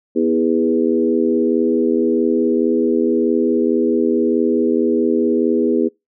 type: harmonic tone with a mistuned harmonic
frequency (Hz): 81.8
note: E2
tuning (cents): -13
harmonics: 3 / 4 / 5 / 6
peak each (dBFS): -18 / -18 / -18 / -23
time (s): 0.15-5.89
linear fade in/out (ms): 20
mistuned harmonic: 4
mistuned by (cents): -15
effects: noise-tail reverb RT60 0.2 s tail -26 dB re dry